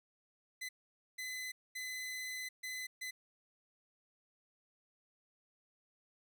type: tone bursts at uneven times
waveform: sawtooth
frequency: 2021 Hz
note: B6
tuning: 39 cents sharp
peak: -37 dBFS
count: 5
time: 0.61-0.69 / 1.18-1.52 / 1.75-2.49 / 2.63-2.87 / 3.01-3.11 s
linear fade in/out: 10 ms
effects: none